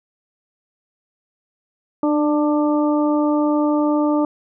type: harmonic tone with a mistuned harmonic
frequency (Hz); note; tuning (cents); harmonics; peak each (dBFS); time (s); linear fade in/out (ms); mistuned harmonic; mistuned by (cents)
296.3; D4; +15; 1 / 2 / 3 / 4; -16 / -22 / -26 / -28; 2.03-4.25; 2; 1; +19
effects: none